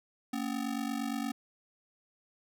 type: ring-modulated tone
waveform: square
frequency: 253 Hz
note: B3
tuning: 42 cents sharp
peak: -30 dBFS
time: 0.33-1.32 s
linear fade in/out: 2 ms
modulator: 24.3 Hz
effects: none